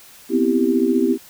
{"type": "chord", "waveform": "sine", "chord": "C major seventh", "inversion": "third", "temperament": "equal", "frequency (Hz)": [246.9, 261.6, 329.6, 392], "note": ["B3", "C4", "E4", "G4"], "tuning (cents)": [0, 0, 0, 0], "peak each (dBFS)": -20, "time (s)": [0.29, 1.18], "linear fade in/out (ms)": 50, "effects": ["white hiss -45 dBFS RMS until 1.29 s"]}